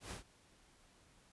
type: noise with ADSR envelope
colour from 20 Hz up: pink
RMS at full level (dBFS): -45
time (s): 0-1.32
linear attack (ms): 110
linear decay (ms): 120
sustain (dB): -22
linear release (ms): 5
effects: resampled to 24000 Hz